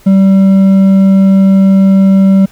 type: tone with hard clipping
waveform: triangle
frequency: 193.3 Hz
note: G3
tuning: 24 cents flat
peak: -4 dBFS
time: 0.06-2.46 s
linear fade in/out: 10 ms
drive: 7 dB
effects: pink hiss -42 dBFS RMS until 2.51 s